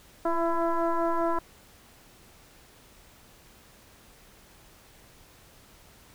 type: tone with frequency modulation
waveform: sine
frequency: 332.5 Hz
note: E4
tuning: 15 cents sharp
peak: -23 dBFS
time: 0.25-1.39 s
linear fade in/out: 5 ms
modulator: 335 Hz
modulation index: 2.7
effects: pink hiss -55 dBFS RMS until 6.14 s